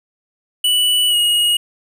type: tone with pitch glide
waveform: square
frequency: 2960 to 2884 Hz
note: F#7 to F#7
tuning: 0 to -45 cents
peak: -13 dBFS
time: 0.64-1.57 s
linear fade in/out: 5 ms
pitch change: -45 cents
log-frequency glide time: 1.09-1.15 s
effects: 9-bit

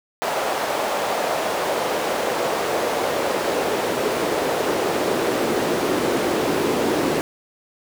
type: noise with high-pass filter sweep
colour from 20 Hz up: brown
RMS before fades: -22 dBFS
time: 0.22-7.21 s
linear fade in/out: 0 ms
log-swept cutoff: 660 to 330 Hz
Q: 1.7
effects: none

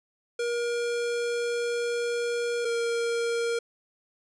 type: tone pair in turn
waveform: square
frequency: 475 / 467.4 Hz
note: A#4 / A#4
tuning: +33 / +5 cents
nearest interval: unison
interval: 28 cents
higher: first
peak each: -27 / -26 dBFS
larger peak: second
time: 0.39-2.65 / 2.65-3.59 s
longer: first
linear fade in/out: 5 ms
effects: resampled to 22050 Hz + 11-bit

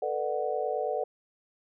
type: chord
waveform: sine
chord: B minor seventh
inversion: third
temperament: just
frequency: 444.5 / 493.9 / 592.7 / 740.8 Hz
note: A4 / B4 / D5 / F#5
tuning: +18 / 0 / +16 / +2 cents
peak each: -33 dBFS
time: 0.02-1.04 s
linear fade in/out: 5 ms
effects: none

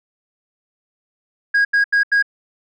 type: tone bursts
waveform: sine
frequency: 1640 Hz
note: G#6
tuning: 22 cents flat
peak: -9 dBFS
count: 4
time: 1.54-2.226 s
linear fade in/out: 10 ms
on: 110 ms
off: 82 ms
effects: tanh soft clip ceiling -11 dBFS

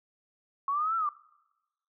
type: linear two-way sweep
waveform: sine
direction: up then down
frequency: 1091 to 1361 to 1149 Hz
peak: -26 dBFS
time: 0.68-1.09 s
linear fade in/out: 2 ms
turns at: 0.96 s
effects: noise-tail reverb RT60 1.0 s tail -22 dB re dry

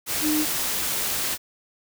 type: tone in noise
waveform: sine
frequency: 306 Hz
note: D#4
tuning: 29 cents flat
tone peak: -21 dBFS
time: 0.21-0.46 s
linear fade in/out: 50 ms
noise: white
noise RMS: -26 dBFS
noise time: 0.06-1.38 s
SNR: +2 dB
effects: none

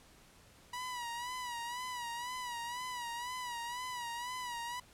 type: tone with vibrato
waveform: sawtooth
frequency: 972 Hz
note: B5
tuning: 28 cents flat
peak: -35 dBFS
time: 0.73-4.8 s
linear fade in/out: 5 ms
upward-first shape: sine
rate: 2 Hz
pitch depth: 68 cents each way
effects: pink hiss -61 dBFS RMS until 4.93 s + low-pass 12000 Hz 12 dB/octave

